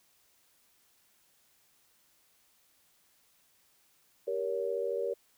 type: chord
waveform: sine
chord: G diminished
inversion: none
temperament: just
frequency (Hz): 392 / 470.4 / 564.5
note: G4 / Bb4 / Db5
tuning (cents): 0 / +16 / +31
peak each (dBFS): -36 / -33 / -35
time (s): 4.27-5.14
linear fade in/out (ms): 10
effects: white hiss -68 dBFS RMS until 5.37 s